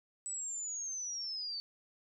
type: linear sweep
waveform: sine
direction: down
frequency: 7990 to 4489 Hz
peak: -37 dBFS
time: 0.26-1.6 s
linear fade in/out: 0 ms
effects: none